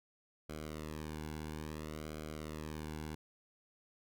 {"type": "tone with flanger", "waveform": "sawtooth", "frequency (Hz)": 77.1, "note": "D#2", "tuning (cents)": -15, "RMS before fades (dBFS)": -44, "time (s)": [0.49, 3.15], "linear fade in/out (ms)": 5, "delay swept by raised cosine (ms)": [1.1, 1.61], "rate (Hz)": 0.59, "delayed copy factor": -0.95, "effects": []}